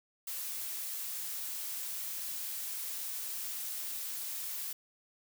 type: noise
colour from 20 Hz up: blue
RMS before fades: -39 dBFS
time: 0.27-4.73 s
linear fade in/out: 5 ms
effects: none